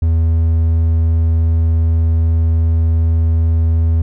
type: tone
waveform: triangle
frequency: 81.7 Hz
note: E2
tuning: 15 cents flat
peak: -8 dBFS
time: 0.02-4.02 s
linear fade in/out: 5 ms
effects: none